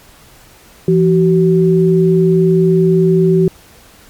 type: tone pair together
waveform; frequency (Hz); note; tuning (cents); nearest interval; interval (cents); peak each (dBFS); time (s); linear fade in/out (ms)
sine; 168.51 / 378.3; E3 / F#4; +38 / +38; octave + major second; 1400; -10; 0.88-3.48; 2
effects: pink hiss -43 dBFS RMS until 4.09 s + MP3 96 kbps